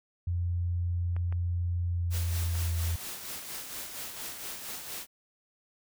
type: tone with pitch glide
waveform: sine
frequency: 87.31 to 84.14 Hz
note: F2 to E2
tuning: 0 to +36 cents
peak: -27 dBFS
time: 0.27-2.96 s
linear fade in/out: 5 ms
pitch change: -64 cents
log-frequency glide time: 1.87-2.71 s
type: clicks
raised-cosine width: 0.5 ms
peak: -30 dBFS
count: 3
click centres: 1.165 / 1.325 / 2.554 s
type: noise with tremolo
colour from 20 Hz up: white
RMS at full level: -38 dBFS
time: 2.1-5.07 s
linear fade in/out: 50 ms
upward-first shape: sine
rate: 4.3 Hz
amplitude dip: 45%
effects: none